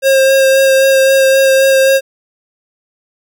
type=tone with vibrato; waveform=square; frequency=536 Hz; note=C5; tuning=42 cents sharp; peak=-7 dBFS; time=0.02-2.01 s; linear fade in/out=50 ms; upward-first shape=sine; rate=3.8 Hz; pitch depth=14 cents each way; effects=none